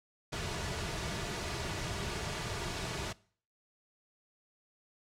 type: noise with comb filter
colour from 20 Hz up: pink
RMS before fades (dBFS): -37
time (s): 0.32-3.13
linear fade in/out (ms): 10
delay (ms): 3.8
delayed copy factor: -0.5
effects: noise-tail reverb RT60 0.5 s tail -22 dB re dry + low-pass 7000 Hz 12 dB/octave